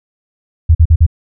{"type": "tone bursts", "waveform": "sine", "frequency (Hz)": 81, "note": "E2", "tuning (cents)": -30, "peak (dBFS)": -3, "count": 4, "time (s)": [0.69, 1.065], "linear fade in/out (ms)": 10, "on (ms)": 60, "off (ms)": 45, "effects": []}